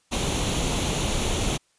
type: noise with comb filter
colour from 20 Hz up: pink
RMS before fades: -25 dBFS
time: 0.11-1.58 s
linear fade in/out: 20 ms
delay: 0.3 ms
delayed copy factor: +0.55
effects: white hiss -66 dBFS RMS until 1.78 s + resampled to 22050 Hz